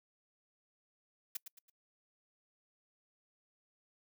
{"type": "noise with echo", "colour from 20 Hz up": "blue", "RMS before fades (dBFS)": -38, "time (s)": [1.35, 1.37], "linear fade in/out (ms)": 5, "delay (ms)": 110, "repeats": 3, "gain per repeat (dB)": -9, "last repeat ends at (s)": 1.7, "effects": ["noise-tail reverb RT60 0.1 s tail -25 dB re dry"]}